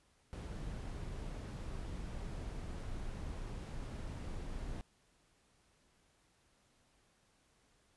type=noise; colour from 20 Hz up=brown; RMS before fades=-43 dBFS; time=0.33-4.81 s; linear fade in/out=0 ms; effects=pink hiss -72 dBFS RMS until 7.96 s + resampled to 24000 Hz